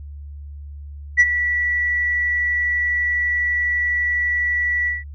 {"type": "tone with ADSR envelope", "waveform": "sine", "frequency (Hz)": 1952, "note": "B6", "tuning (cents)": -21, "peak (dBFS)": -5, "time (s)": [1.17, 5.04], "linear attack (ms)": 33, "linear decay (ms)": 41, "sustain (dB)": -12, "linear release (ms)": 170, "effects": ["tanh soft clip ceiling -6 dBFS", "added 72 Hz sine -32 dBFS peak until 5.14 s"]}